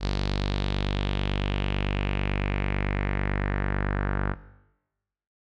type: tone with low-pass filter sweep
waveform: sawtooth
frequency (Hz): 49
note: G1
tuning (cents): 0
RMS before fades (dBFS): -26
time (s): 0-4.36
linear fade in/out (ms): 50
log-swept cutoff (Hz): 4500 to 1500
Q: 3.3
effects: noise-tail reverb RT60 1.0 s tail -18 dB re dry